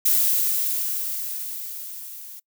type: noise with level ramp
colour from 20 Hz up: violet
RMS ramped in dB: -18 to -40 dBFS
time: 0.05-2.4 s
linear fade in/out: 10 ms
effects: noise-tail reverb RT60 0.1 s tail -24 dB re dry